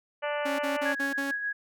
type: harmonic tone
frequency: 293.7 Hz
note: D4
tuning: in tune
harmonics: 2 / 3 / 4 / 5 / 6 / 7 / 8 / 9 / 10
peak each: -30 / -36 / -39 / -38 / -39 / -43 / -42 / -47 / -44 dBFS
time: 0.22-0.94 s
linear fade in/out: 20 ms
type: tone bursts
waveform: sawtooth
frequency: 277.2 Hz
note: C#4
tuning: in tune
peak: -27 dBFS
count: 5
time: 0.45-1.314 s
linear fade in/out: 10 ms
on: 140 ms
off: 41 ms
type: tone with tremolo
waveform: sine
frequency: 1661.2 Hz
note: G#6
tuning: in tune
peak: -27 dBFS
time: 0.85-1.53 s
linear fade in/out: 10 ms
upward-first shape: sine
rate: 6.8 Hz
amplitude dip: 45%
effects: none